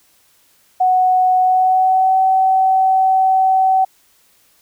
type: tone with pitch glide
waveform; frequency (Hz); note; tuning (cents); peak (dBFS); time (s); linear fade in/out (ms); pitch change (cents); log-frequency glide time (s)
sine; 740 to 759.9; F#5 to F#5; 0 to +46; -10; 0.8-3.85; 10; +46; 1.41-2.19
effects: white hiss -55 dBFS RMS until 4.61 s